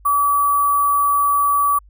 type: tone with sample-and-hold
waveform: sine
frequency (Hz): 1145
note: D6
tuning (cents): -44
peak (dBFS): -13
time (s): 0.05-1.79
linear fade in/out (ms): 10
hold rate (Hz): 11025
effects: added 50 Hz sine -44 dBFS peak until 1.89 s